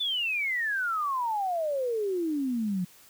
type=exponential sweep; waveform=sine; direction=down; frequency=3547 to 174.61 Hz; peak=-26 dBFS; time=0-2.85 s; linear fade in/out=10 ms; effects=white hiss -55 dBFS RMS until 3.09 s